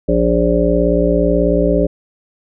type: harmonic tone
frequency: 58.27 Hz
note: A#1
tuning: in tune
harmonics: 1 / 3 / 5 / 7 / 9 / 10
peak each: -18 / -18 / -18 / -18 / -18 / -18 dBFS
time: 0.08-1.87 s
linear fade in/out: 10 ms
effects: none